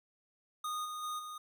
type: tone with level steps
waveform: square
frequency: 1233 Hz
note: D#6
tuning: 16 cents flat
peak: -36 / -40 / -37 / -43 dBFS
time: 0.64-1.38 s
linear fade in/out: 5 ms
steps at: 0.84 / 1.02 / 1.18 s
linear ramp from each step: 20 ms
effects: none